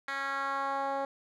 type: tone with band-pass filter sweep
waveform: 10% pulse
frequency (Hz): 274.7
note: C#4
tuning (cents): -16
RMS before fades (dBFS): -33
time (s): 0.08-1.05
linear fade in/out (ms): 2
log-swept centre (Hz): 2000 to 640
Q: 1.8
effects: none